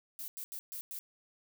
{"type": "noise bursts at uneven times", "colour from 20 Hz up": "violet", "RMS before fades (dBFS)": -42, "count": 5, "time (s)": [[0.19, 0.28], [0.37, 0.44], [0.52, 0.59], [0.72, 0.81], [0.91, 0.99]], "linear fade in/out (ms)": 0, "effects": []}